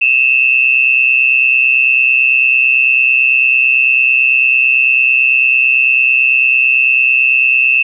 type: tone pair together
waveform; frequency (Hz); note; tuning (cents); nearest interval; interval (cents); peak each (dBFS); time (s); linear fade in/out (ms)
sine; 2581 / 2710; E7 / E7; -37 / +47; minor second; 84; -10 / -11; 0.01-7.83; 10
effects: none